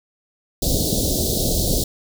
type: band-stop noise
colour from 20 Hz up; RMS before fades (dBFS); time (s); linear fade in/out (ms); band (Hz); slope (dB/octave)
pink; -20; 0.62-1.84; 5; 650 to 3700; 48
effects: none